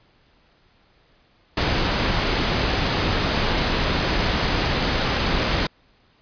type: noise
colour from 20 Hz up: pink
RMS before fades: -21 dBFS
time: 1.57-5.67 s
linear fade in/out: 5 ms
effects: pink hiss -59 dBFS RMS until 6.21 s + resampled to 11025 Hz